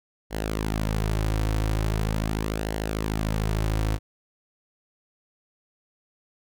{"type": "tone with flanger", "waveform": "sawtooth", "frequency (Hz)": 53.4, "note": "G#1", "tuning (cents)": 49, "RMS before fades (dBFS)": -26, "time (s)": [0.3, 3.99], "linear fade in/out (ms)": 50, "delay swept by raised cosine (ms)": [0.81, 4.91], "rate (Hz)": 0.41, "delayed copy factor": -0.55, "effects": []}